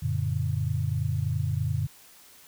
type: chord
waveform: sine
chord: Gb augmented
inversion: none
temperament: just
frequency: 92.5 / 115.62 / 144.53 Hz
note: Gb2 / Bb2 / D3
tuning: 0 / -14 / -27 cents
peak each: -29 dBFS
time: 0.02-1.87 s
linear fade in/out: 10 ms
effects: white hiss -53 dBFS RMS until 2.47 s